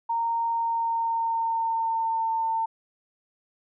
sine tone with pitch glide, 924 to 901.3 Hz, A#5 to A5, -16 to +41 cents, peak -23 dBFS, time 0.09-2.66 s, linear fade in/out 10 ms, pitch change -43 cents, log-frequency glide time 0.47-2.3 s, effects none

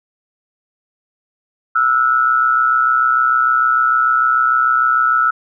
sine tone pair together, 1318.5 / 1445.2 Hz, E6 / F#6, 0 / -41 cents, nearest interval major second, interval 159 cents, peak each -12 / -17 dBFS, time 1.75-5.31 s, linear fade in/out 10 ms, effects none

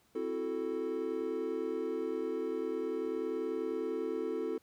triangle chord, F# half-diminished seventh, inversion second, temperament equal, 261.6 / 329.6 / 370 / 440 Hz, C4 / E4 / F#4 / A4, 0 / 0 / 0 / 0 cents, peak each -40 / -37 / -37 / -34 dBFS, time 0.15-4.58 s, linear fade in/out 5 ms, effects pink hiss -69 dBFS RMS until 4.62 s + high-pass 60 Hz 12 dB/octave

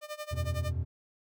sawtooth tone with tremolo, 602 Hz, D5, 43 cents sharp, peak -31 dBFS, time 0.01-0.73 s, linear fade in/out 50 ms, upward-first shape sine, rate 11 Hz, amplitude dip 90%
triangle chord, E suspended second, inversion none, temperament just, 82.41 / 92.71 / 123.61 Hz, E2 / F#2 / B2, 0 / +4 / +2 cents, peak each -30 / -34 / -34 dBFS, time 0.31-0.85 s, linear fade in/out 20 ms
effects none

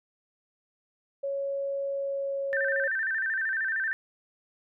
sine tone with pitch glide, 554.4 to 549.9 Hz, C#5 to C#5, 0 to -14 cents, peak -28 dBFS, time 1.23-2.88 s, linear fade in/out 10 ms, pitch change -14 cents, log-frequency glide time 1.91-2.73 s
sine tone with vibrato, 1668 Hz, G#6, 7 cents sharp, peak -26 dBFS, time 2.53-3.93 s, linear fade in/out 0 ms, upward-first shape square, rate 13 Hz, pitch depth 120 cents each way
effects none

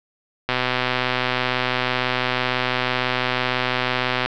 click train, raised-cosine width 0.3 ms, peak -4 dBFS, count 476, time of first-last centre 0.49-4.26 s, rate 126 Hz, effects low-pass 5000 Hz 12 dB/octave

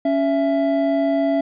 triangle tone pair together, 279.2 / 664.1 Hz, C#4 / E5, +13 / +13 cents, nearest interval octave + minor third, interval 1500 cents, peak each -17 dBFS, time 0.05-1.41 s, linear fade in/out 5 ms, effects resampled to 11025 Hz

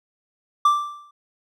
triangle tone with exponential decay, 1174.7 Hz, D6, in tune, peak -9 dBFS, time 0.65-1.11 s, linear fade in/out 5 ms, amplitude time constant 100 ms, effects none

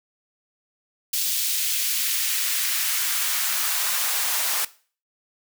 white noise with high-pass filter sweep, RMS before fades -24 dBFS, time 1.13-4.65 s, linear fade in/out 5 ms, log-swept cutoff 3600 to 700 Hz, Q 1, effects noise-tail reverb RT60 0.4 s tail -18 dB re dry

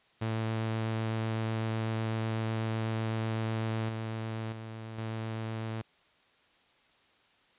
sawtooth tone with level steps, 111.5 Hz, A2, 23 cents sharp, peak -26 / -30 / -36 / -30 dBFS, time 0.21-5.82 s, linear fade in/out 10 ms, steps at 3.89 / 4.52 / 4.98 s, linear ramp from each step 2 ms, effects white hiss -65 dBFS RMS until 7.58 s + resampled to 8000 Hz

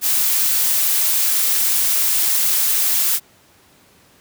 blue noise, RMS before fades -17 dBFS, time 0.01-3.2 s, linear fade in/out 50 ms, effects pink hiss -52 dBFS RMS until 4.2 s + high-pass 80 Hz 12 dB/octave

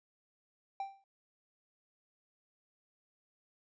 triangle tone with exponential decay, 784 Hz, G5, in tune, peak -31 dBFS, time 0.8-1.04 s, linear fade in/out 2 ms, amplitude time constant 52 ms, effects resampled to 16000 Hz

